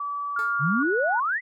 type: tone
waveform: sine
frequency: 1150 Hz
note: D6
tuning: 37 cents flat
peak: -27 dBFS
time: 0-0.83 s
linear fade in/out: 5 ms
type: tone with pitch glide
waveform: sine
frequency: 1405 to 1466.4 Hz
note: F6 to F#6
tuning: +10 to -16 cents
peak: -24 dBFS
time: 0.36-1.2 s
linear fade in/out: 5 ms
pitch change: +74 cents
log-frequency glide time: 0.78-0.85 s
type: tone with exponential decay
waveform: 15% pulse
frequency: 440 Hz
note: A4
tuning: in tune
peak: -30 dBFS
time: 0.39-0.63 s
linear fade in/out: 0 ms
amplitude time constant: 51 ms
type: exponential sweep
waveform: sine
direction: up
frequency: 129.2 to 2081 Hz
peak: -22 dBFS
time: 0.59-1.41 s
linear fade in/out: 50 ms
effects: none